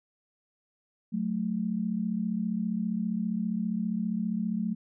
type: tone pair together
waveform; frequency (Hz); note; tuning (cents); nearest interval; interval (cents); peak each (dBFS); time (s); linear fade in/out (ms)
sine; 184.91 / 219.9; F#3 / A3; -1 / -1; minor third; 300; -31 / -29; 1.12-4.75; 20
effects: none